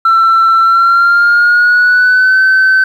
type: tone with pitch glide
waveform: sine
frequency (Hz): 1342 to 1532.7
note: E6 to G6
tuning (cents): +31 to -39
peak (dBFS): -3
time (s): 0.05-2.84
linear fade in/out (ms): 5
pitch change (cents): +230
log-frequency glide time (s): 0.61-2.41
effects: tanh soft clip ceiling -3 dBFS + 7-bit